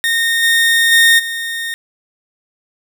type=tone with level steps; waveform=30% pulse; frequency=1841 Hz; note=A#6; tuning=22 cents flat; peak=-10 / -7 / -4 / -17 dBFS; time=0.04-1.74 s; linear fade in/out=0 ms; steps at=0.42 / 0.91 / 1.18 s; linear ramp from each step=20 ms; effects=none